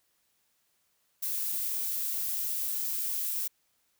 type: noise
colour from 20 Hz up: violet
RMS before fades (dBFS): -32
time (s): 1.22-3.48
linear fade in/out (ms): 10
effects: white hiss -73 dBFS RMS until 3.99 s